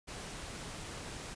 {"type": "noise", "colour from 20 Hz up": "pink", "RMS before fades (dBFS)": -44, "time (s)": [0.07, 1.35], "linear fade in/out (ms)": 20, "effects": ["resampled to 22050 Hz"]}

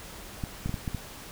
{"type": "clicks", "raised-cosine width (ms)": 5, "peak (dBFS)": -18, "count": 6, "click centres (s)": [0.438, 0.66, 0.694, 0.742, 0.878, 0.947], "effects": ["pink hiss -44 dBFS RMS until 1.31 s"]}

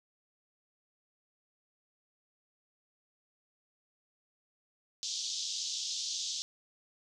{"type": "band-pass noise", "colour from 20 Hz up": "white", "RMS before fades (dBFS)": -37, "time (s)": [5.03, 6.42], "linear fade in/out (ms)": 0, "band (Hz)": [3300, 6600], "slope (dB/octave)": 48, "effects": []}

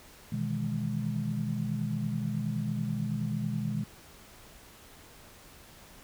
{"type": "chord", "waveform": "sine", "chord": "E major seventh", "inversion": "second", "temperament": "equal", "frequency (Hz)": [123.47, 155.56, 164.81, 207.7], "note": ["B2", "D#3", "E3", "G#3"], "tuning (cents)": [0, 0, 0, 0], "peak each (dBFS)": [-34, -35, -38, -33], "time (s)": [0.32, 3.84], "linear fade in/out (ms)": 5, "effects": ["pink hiss -53 dBFS RMS until 6.03 s"]}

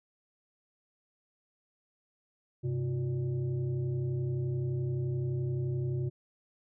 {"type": "tone with frequency modulation", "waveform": "sine", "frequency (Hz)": 130.81, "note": "C3", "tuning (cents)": 0, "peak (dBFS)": -29, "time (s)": [2.63, 6.1], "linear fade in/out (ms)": 20, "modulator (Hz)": 230, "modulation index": 0.71, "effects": []}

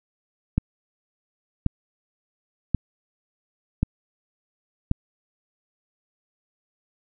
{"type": "click train", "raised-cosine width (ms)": 5, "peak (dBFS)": -7, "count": 5, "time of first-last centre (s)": [0.58, 4.914], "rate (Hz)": 0.923, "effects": []}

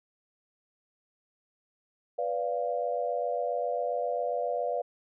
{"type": "chord", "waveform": "sine", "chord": "B diminished", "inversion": "none", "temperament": "equal with one note detuned", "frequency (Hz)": [493.9, 581.3, 698.5], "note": ["B4", "D5", "F5"], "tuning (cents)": [0, -18, 0], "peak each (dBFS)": -32, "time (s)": [2.18, 4.82], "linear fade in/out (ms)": 10, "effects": []}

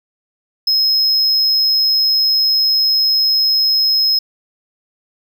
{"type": "tone", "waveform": "triangle", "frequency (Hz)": 5140, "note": "E8", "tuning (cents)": -45, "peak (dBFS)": -10, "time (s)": [0.67, 4.19], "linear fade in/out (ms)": 5, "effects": []}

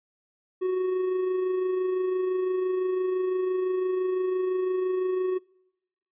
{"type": "tone with amplitude modulation", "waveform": "triangle", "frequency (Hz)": 370, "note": "F#4", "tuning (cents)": 0, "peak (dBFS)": -20, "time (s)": [0.61, 5.39], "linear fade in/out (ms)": 20, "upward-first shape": "sine", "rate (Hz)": 25.9, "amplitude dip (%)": 30, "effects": ["noise-tail reverb RT60 0.9 s tail -26 dB re dry", "resampled to 8000 Hz"]}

